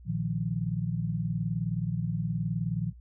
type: chord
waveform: sine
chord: Bb suspended fourth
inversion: none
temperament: equal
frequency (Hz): 116.54 / 155.56 / 174.61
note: Bb2 / Eb3 / F3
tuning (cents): 0 / 0 / 0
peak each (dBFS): -32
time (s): 0.05-2.93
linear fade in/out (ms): 50
effects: added 60 Hz sine -47 dBFS peak until 3 s